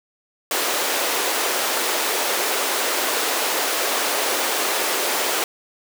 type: high-pass noise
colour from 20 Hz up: pink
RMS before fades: -22 dBFS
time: 0.51-5.44 s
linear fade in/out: 2 ms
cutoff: 370 Hz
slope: 24 dB/octave
effects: none